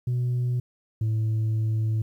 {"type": "tone pair in turn", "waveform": "sine", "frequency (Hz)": [123.47, 110], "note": ["B2", "A2"], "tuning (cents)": [0, 0], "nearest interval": "major second", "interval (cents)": 200, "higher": "first", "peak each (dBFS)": [-20, -19], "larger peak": "second", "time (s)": [[0.07, 0.6], [1.01, 2.02]], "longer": "second", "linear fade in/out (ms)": 5, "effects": ["tanh soft clip ceiling -21 dBFS", "10-bit"]}